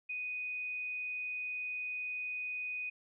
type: tone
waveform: sine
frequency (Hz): 2489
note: D#7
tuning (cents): 0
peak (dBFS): -36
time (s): 0.09-2.9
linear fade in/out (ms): 10
effects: none